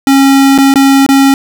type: tone with dropouts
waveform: square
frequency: 273 Hz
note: C#4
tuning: 26 cents flat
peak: -4 dBFS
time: 0.07-1.34 s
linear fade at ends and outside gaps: 1 ms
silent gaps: 0.579-0.585 / 0.74-0.757 / 1.064-1.089 s
effects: none